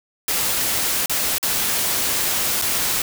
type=noise with dropouts; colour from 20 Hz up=white; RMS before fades=-21 dBFS; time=0.28-3.02 s; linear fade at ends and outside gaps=2 ms; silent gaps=1.06-1.096 / 1.383-1.428 / 2.616-2.621 s; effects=none